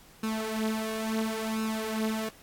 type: tone with flanger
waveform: sawtooth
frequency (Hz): 220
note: A3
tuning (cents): 0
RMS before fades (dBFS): -31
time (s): 0.23-2.29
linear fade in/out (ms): 5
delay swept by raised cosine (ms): 0.75 to 6.35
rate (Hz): 0.72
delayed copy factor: +0.7
effects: pink hiss -55 dBFS RMS until 2.42 s + AAC 64 kbps